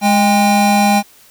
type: tone pair together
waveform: square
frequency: 207.7 / 802 Hz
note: G#3 / G5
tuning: 0 / +39 cents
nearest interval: octave + major seventh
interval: 2339 cents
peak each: -13 dBFS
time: 0.01-1.03 s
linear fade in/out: 50 ms
effects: white hiss -46 dBFS RMS until 1.3 s